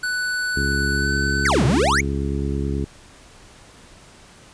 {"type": "tone with pitch glide", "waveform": "square", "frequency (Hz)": [1488, 1511.4], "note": ["F#6", "F#6"], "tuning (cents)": [9, 36], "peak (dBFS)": -22, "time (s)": [0.03, 1.47], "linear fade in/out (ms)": 5, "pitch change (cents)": 27, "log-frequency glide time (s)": [0.94, 1.11]}
{"type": "harmonic tone", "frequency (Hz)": 69.3, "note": "C#2", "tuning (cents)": 0, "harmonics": [1, 2, 3, 4, 5, 6], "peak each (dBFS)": [-24, -27, -29, -30, -31, -32], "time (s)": [0.56, 2.85], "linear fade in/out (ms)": 10}
{"type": "exponential two-way sweep", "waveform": "square", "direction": "down then up", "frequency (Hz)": [2349, 110, 2349], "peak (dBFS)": -17, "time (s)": [1.45, 2.01], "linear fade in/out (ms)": 5, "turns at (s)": 1.65}
{"effects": ["pink hiss -47 dBFS RMS until 4.53 s", "resampled to 22050 Hz"]}